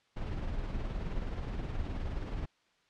brown noise with tremolo, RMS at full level -34 dBFS, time 0.16-2.46 s, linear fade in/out 10 ms, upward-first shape sine, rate 19 Hz, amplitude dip 40%, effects white hiss -70 dBFS RMS until 2.89 s + low-pass 4000 Hz 12 dB/octave

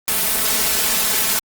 white noise with comb filter, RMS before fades -18 dBFS, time 0.08-1.39 s, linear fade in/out 0 ms, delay 4.6 ms, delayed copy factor +0.7, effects Opus 32 kbps

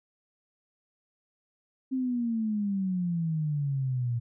sine exponential sweep, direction down, 265.5 to 116.54 Hz, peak -26 dBFS, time 1.91-4.2 s, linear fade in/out 20 ms, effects none

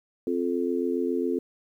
sine chord, F major, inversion second, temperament just, 261.9 / 349.2 / 436.5 Hz, C4 / F4 / A4, +2 / 0 / -14 cents, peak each -28 / -28 / -29 dBFS, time 0.27-1.39 s, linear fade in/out 2 ms, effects 10-bit

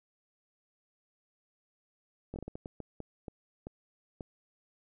slowing click train, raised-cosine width 2 ms, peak -27 dBFS, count 12, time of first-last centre 2.34-4.208 s, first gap 20 ms, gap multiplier 1.39, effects none

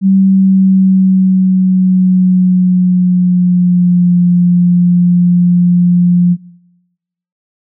sine tone with pitch glide, 192.4 to 176.43 Hz, G3 to F3, -32 to +18 cents, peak -5 dBFS, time 0.01-6.37 s, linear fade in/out 50 ms, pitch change -150 cents, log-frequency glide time 0.16-4.17 s, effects noise-tail reverb RT60 1.0 s tail -23 dB re dry

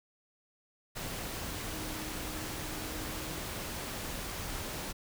sine tone in noise, 311.1 Hz, D#4, in tune, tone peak -46 dBFS, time 1.66-3.4 s, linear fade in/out 20 ms, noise pink, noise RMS -39 dBFS, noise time 0.95-4.93 s, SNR -10 dB, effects none

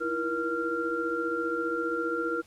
sine tone cluster, 321.4 / 336.4 / 475.8 / 1384 Hz, E4 / E4 / A#4 / F6, -44 / +35 / +35 / -16 cents, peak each -37 / -33 / -32 / -31 dBFS, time 0-2.42 s, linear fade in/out 20 ms, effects pink hiss -58 dBFS RMS until 2.46 s + low-pass 11000 Hz 12 dB/octave

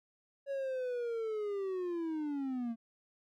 triangle linear sweep, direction down, 560 to 224.6 Hz, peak -32 dBFS, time 0.46-2.76 s, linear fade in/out 50 ms, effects none

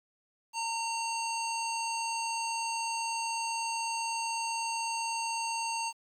harmonic tone, 914 Hz, A#5, 34 cents flat, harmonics 1 / 3 / 5 / 7 / 9, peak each -33 / -38 / -40 / -41 / -43 dBFS, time 0.53-5.93 s, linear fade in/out 50 ms, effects 10-bit

